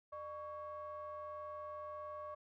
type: ring-modulated tone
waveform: triangle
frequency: 258.6 Hz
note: C4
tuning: 20 cents flat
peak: -39 dBFS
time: 0.12-2.35 s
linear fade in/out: 10 ms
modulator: 861 Hz
effects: none